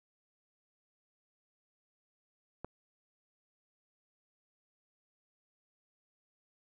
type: click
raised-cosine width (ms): 1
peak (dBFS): -26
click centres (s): 2.646
effects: none